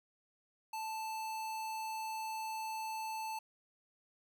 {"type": "tone", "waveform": "square", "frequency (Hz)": 880, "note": "A5", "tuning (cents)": 0, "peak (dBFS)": -39, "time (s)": [0.73, 3.39], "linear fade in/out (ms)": 5, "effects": ["11-bit"]}